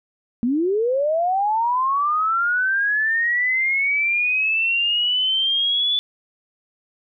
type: linear sweep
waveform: sine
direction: up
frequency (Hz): 225.5 to 3477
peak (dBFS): -17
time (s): 0.43-5.99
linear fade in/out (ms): 0
effects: none